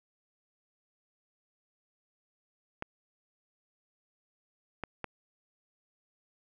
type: clicks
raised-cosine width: 0.5 ms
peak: -20 dBFS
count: 3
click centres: 2.824 / 4.837 / 5.043 s
effects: none